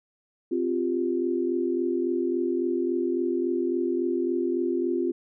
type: chord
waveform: sine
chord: C suspended fourth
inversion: none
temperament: just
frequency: 261.6 / 348.8 / 392.4 Hz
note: C4 / F4 / G4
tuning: 0 / -2 / +2 cents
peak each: -29 / -25 / -31 dBFS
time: 0.51-5.12 s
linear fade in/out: 10 ms
effects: none